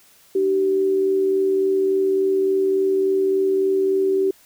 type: tone pair together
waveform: sine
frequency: 300.9 / 384.4 Hz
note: D4 / G4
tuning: +42 / -34 cents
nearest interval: major third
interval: 424 cents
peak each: -28 / -16 dBFS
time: 0.35-4.31 s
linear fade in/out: 5 ms
effects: white hiss -53 dBFS RMS until 4.45 s